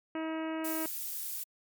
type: harmonic tone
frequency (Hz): 319.5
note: D#4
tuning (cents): +46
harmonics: 1 / 2 / 3 / 4 / 5 / 6 / 7 / 8 / 9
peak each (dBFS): -34 / -40 / -44 / -46 / -48 / -50 / -51 / -52 / -53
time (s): 0.15-0.86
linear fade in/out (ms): 2
type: noise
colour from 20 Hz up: violet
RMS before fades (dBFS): -37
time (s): 0.64-1.44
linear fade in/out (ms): 10
effects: MP3 96 kbps